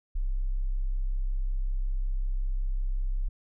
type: tone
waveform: sine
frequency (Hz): 32.7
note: C1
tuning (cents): 0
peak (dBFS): -25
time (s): 0.15-3.29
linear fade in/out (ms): 10
effects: none